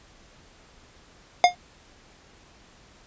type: tone with exponential decay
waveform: square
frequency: 713 Hz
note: F5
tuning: 36 cents sharp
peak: -9 dBFS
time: 1.44-1.55 s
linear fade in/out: 1 ms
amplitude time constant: 23 ms
effects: pink hiss -54 dBFS RMS until 3.06 s + resampled to 16000 Hz